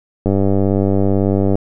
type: click train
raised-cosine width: 2 ms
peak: -3 dBFS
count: 128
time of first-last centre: 0.26-1.555 s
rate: 98.1 Hz
effects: none